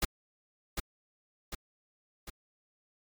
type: noise with echo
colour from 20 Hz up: pink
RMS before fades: -28 dBFS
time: 0.02-0.05 s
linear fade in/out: 5 ms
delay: 750 ms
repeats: 3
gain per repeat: -5 dB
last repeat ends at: 2.3 s
effects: MP3 96 kbps